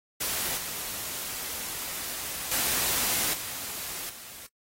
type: noise with level steps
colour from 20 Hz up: white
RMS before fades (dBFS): -30 / -35 / -27 / -36 / -44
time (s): 0.2-4.47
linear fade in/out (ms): 10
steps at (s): 0.57 / 2.51 / 3.33 / 4.09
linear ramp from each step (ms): 10
effects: noise-tail reverb RT60 0.1 s tail -24 dB re dry + AAC 48 kbps